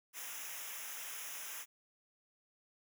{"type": "noise with comb filter", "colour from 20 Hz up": "white", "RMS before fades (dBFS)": -45, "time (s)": [0.13, 1.66], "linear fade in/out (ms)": 50, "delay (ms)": 0.23, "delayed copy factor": -0.9, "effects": []}